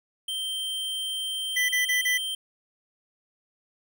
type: tone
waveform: square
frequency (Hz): 3136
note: G7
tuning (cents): 0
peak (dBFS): -29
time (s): 0.28-2.35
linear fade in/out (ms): 5
type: tone bursts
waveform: square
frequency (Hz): 1987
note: B6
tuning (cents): +10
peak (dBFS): -23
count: 4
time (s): 1.56-2.179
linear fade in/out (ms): 10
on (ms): 130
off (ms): 33
effects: none